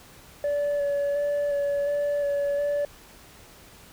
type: tone with vibrato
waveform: sine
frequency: 574 Hz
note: D5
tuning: 40 cents flat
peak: -20 dBFS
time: 0.44-2.85 s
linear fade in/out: 2 ms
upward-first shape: square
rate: 1.4 Hz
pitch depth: 14 cents each way
effects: tanh soft clip ceiling -22 dBFS + pink hiss -50 dBFS RMS until 3.92 s